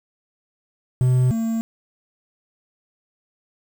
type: tone pair in turn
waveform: triangle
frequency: 126.8 / 225.9 Hz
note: B2 / A3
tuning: +46 / +46 cents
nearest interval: minor seventh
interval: 1000 cents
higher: second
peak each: -12 / -18 dBFS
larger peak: first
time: 1.01-1.31 / 1.31-1.61 s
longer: neither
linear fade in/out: 0 ms
effects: 7-bit